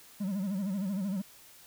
triangle tone with vibrato, 194.8 Hz, G3, 11 cents flat, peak -28 dBFS, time 0.2-1.22 s, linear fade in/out 10 ms, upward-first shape sine, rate 13 Hz, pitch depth 120 cents each way, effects white hiss -55 dBFS RMS until 1.66 s

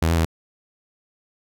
sawtooth tone with pitch steps, 81.4 / 83.8 / 81.3 Hz, E2 / E2 / E2, -21 / +29 / -23 cents, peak -13 dBFS, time 0.02-0.251 s, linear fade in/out 5 ms, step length 77 ms, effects none

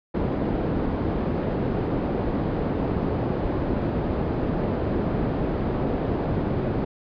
white low-pass noise, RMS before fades -25 dBFS, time 0.14-6.85 s, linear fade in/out 10 ms, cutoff 390 Hz, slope 12 dB/octave, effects resampled to 11025 Hz

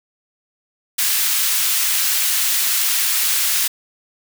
white high-pass noise, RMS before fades -18 dBFS, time 0.98-3.68 s, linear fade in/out 10 ms, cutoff 1600 Hz, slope 12 dB/octave, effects none

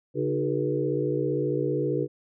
sine tone cluster, 141 / 308.9 / 368.8 / 423.9 / 481.7 Hz, C#3 / D#4 / F#4 / G#4 / B4, +30 / -12 / -6 / +35 / -43 cents, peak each -30 dBFS, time 0.14-2.08 s, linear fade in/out 50 ms, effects none

